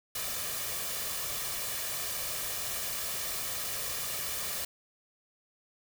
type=noise with comb filter; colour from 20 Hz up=white; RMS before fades=-35 dBFS; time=0.15-4.65 s; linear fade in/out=5 ms; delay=1.7 ms; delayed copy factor=+0.5; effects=none